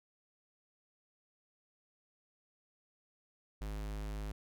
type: tone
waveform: square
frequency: 51.91 Hz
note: G#1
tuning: in tune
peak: -39 dBFS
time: 3.61-4.32 s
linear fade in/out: 5 ms
effects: none